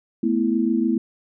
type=chord; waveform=sine; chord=A suspended second; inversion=none; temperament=equal; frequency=220 / 246.9 / 329.6 Hz; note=A3 / B3 / E4; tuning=0 / 0 / 0 cents; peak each=-22 dBFS; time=0.23-0.98 s; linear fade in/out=5 ms; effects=none